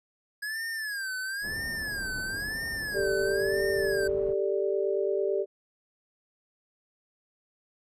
square tone with vibrato, 1660 Hz, G#6, 1 cent flat, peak -32 dBFS, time 0.42-4.08 s, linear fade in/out 10 ms, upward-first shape sine, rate 1 Hz, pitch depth 160 cents each way
pink low-pass noise, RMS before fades -42 dBFS, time 1.41-4.35 s, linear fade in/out 50 ms, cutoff 660 Hz, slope 12 dB/octave
sine chord, G suspended second, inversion none, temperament just, 392 / 441 / 588 Hz, G4 / A4 / D5, 0 / +4 / +2 cents, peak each -27 / -31 / -31 dBFS, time 2.93-5.46 s, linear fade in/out 50 ms
effects resampled to 32000 Hz

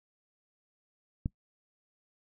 click, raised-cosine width 5 ms, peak -18 dBFS, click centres 1.259 s, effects noise-tail reverb RT60 0.1 s tail -23 dB re dry

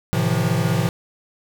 square chord, F dominant seventh, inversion first, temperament equal with one note detuned, 110 / 130.81 / 159.48 / 174.61 Hz, A2 / C3 / Eb3 / F3, 0 / 0 / +43 / 0 cents, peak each -24 dBFS, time 0.13-0.89 s, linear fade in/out 0 ms, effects none

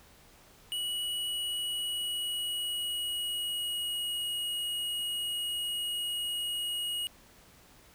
square tone with pitch glide, 2927 to 2890 Hz, F#7 to F#7, -19 to -41 cents, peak -32 dBFS, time 0.72-7.07 s, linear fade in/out 0 ms, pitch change -22 cents, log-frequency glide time 1.27-4.32 s, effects pink hiss -58 dBFS RMS until 7.94 s

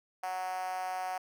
5% pulse tone with high-pass filter, 185 Hz, F#3, in tune, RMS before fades -36 dBFS, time 0.23-1.18 s, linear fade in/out 5 ms, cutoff 740 Hz, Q 7, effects none

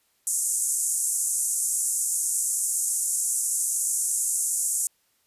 pink band-pass noise, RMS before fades -26 dBFS, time 0.27-4.87 s, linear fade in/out 0 ms, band 6900 to 11000 Hz, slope 48 dB/octave, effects white hiss -68 dBFS RMS until 5.26 s + resampled to 32000 Hz

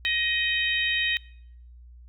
harmonic tone with a mistuned harmonic, 627 Hz, D#5, 13 cents sharp, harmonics 3 / 4 / 5 / 6, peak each -27 / -28 / -29 / -29 dBFS, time 0.05-1.17 s, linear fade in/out 0 ms, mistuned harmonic 5, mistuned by -26 cents, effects noise-tail reverb RT60 0.7 s tail -24 dB re dry + added 60 Hz sine -45 dBFS peak until 2.08 s

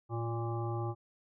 harmonic tone with a mistuned harmonic, 116.54 Hz, A#2, in tune, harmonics 1 / 3 / 5 / 7 / 9 / 10, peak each -34 / -39 / -47 / -42 / -50 / -46 dBFS, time 0.09-0.95 s, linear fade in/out 50 ms, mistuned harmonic 1, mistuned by -30 cents, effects none

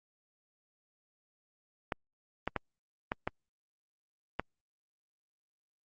clicks, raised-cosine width 0.5 ms, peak -16 dBFS, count 6, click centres 1.922 / 2.476 / 2.563 / 3.119 / 3.275 / 4.396 s, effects Opus 48 kbps

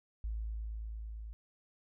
sine tone with level ramp, 54.5 Hz, A1, 16 cents flat, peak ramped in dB -34 to -42 dBFS, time 0.24-1.33 s, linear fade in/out 0 ms, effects none

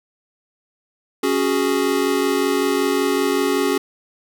square chord, C# suspended fourth, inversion none, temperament equal, 277.2 / 370 / 415.3 Hz, C#4 / F#4 / G#4, 0 / 0 / 0 cents, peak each -22 dBFS, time 1.23-3.78 s, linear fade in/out 5 ms, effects none

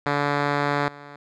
5% pulse tone with level steps, 144.2 Hz, D3, 31 cents flat, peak -9 / -28 dBFS, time 0.06-1.16 s, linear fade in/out 2 ms, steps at 0.88 s, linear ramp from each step 5 ms, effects low-pass 3000 Hz 12 dB/octave

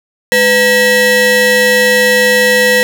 40% pulse ring-modulated tone, 709 Hz, F5, 26 cents sharp, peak -3 dBFS, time 0.32-2.83 s, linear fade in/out 0 ms, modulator 1210 Hz, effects none

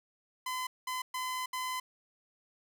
sawtooth tone bursts at uneven times, 1019 Hz, C6, 46 cents flat, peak -30 dBFS, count 4, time 0.46-0.67 / 0.87-1.02 / 1.14-1.46 / 1.53-1.8 s, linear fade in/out 5 ms, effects none

